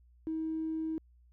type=tone with tanh clipping; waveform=triangle; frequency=319 Hz; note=D#4; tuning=43 cents sharp; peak=-32 dBFS; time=0.27-0.98 s; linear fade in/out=0 ms; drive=4 dB; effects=added 60 Hz sine -59 dBFS peak until 1.32 s